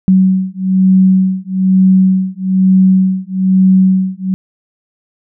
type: beating tone pair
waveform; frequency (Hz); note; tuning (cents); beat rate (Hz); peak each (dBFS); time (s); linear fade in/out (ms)
sine; 187.7 / 188.8; F#3 / F#3; +25 / +35; 1.1; -10; 0.08-4.34; 0
effects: none